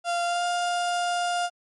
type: tone with pitch glide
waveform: 35% pulse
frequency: 693 to 703.9 Hz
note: F5 to F5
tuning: -14 to +13 cents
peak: -22 dBFS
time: 0.04-1.5 s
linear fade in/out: 50 ms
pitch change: +27 cents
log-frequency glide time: 0.25-0.44 s
effects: MP3 48 kbps